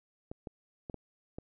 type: clicks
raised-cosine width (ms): 2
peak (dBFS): -27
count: 5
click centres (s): 0.315 / 0.472 / 0.898 / 0.943 / 1.385
effects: none